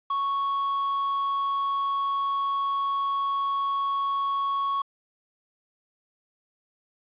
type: tone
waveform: triangle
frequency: 1108.7 Hz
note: C#6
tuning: in tune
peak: -22 dBFS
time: 0.1-4.82 s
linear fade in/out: 5 ms
effects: resampled to 8000 Hz + 9-bit